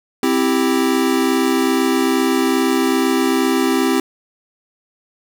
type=chord; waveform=square; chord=C major; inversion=none; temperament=equal; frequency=261.6 / 329.6 / 392 Hz; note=C4 / E4 / G4; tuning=0 / 0 / 0 cents; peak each=-18 / -20 / -20 dBFS; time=0.23-4 s; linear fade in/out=2 ms; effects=none